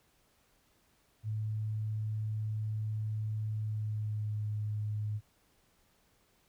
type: tone with pitch glide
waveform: sine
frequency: 108 to 105.78 Hz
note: A2 to G#2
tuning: -32 to +32 cents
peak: -32 dBFS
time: 1.23-5.21 s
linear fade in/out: 50 ms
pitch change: -36 cents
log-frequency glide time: 3.52-4.43 s
effects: pink hiss -70 dBFS RMS until 6.48 s